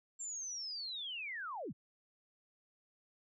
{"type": "linear sweep", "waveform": "sine", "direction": "down", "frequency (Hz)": [7440, 83], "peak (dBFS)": -40, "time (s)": [0.19, 1.73], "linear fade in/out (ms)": 20, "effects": []}